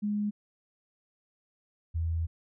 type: tone pair in turn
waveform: sine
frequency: 207.7 / 82.43 Hz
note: G#3 / E2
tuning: 0 / 0 cents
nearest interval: octave + major third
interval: 1600 cents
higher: first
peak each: -27 dBFS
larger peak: neither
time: 0.02-0.31 / 1.94-2.27 s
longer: second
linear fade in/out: 20 ms
effects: none

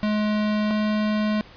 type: tone pair in turn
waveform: square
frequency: 211.6 / 212.6 Hz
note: G#3 / G#3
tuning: +33 / +41 cents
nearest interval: unison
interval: 8 cents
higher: second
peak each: -21 dBFS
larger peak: neither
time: 0.03-0.71 / 0.71-1.41 s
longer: second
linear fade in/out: 0 ms
effects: pink hiss -47 dBFS RMS until 1.56 s + resampled to 11025 Hz

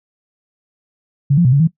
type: tone with pitch steps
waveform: sine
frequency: 140.6 / 173.5 / 125.7 / 140.5 / 162.4 Hz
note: C#3 / F3 / B2 / C#3 / E3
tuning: +25 / -11 / +31 / +24 / -26 cents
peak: -8 dBFS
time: 1.3-1.675 s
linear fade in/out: 10 ms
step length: 75 ms
effects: noise-tail reverb RT60 0.1 s tail -19 dB re dry

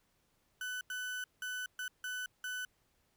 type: tone bursts at uneven times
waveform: 35% pulse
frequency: 1500 Hz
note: F#6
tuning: 23 cents sharp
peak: -36 dBFS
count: 6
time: 0.61-0.81 / 0.9-1.24 / 1.42-1.66 / 1.79-1.88 / 2.04-2.26 / 2.44-2.65 s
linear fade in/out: 2 ms
effects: pink hiss -75 dBFS RMS until 3.16 s

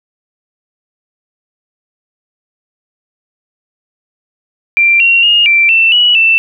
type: tone with pitch steps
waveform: sine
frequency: 2363 / 2745 / 2849 / 2348 / 2678 / 2931 / 2668 Hz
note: D7 / F7 / F7 / D7 / E7 / F#7 / E7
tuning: +10 / -31 / +34 / -1 / +27 / -17 / +20 cents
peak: -5 dBFS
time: 4.77-6.38 s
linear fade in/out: 0 ms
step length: 230 ms
effects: none

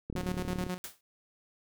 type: click train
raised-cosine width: 3 ms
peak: -24 dBFS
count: 22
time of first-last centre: 0.1-0.666 s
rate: 37.1 Hz
type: tone with tremolo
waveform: sawtooth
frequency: 181.5 Hz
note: F#3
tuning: 33 cents flat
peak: -28 dBFS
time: 0.16-0.78 s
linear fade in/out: 0 ms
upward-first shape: square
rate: 9.4 Hz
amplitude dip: 65%
type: noise with exponential decay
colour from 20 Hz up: white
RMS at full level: -37 dBFS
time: 0.84-1.01 s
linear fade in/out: 2 ms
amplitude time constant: 36 ms
effects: none

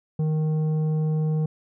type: tone with tanh clipping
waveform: sine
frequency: 155.56 Hz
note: D#3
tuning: in tune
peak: -22 dBFS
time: 0.19-1.46 s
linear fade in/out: 5 ms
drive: 8 dB
effects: none

